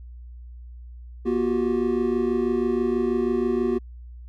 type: tone cluster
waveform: triangle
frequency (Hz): 239.9 / 357.2 / 383.4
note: A#3 / F4 / G4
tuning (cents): +50 / +39 / -38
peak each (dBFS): -23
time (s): 1.25-3.79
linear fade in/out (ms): 20
effects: added 60 Hz sine -38 dBFS peak until 4.28 s